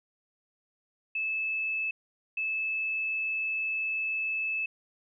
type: tone bursts at uneven times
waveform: sine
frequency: 2613 Hz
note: E7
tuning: 16 cents flat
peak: -28 dBFS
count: 2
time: 1.15-1.91 / 2.37-4.66 s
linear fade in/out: 5 ms
effects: none